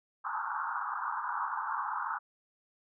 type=band-pass noise; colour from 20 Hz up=pink; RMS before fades=-35 dBFS; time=0.24-2.19 s; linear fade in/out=20 ms; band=840 to 1500 Hz; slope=96 dB/octave; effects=none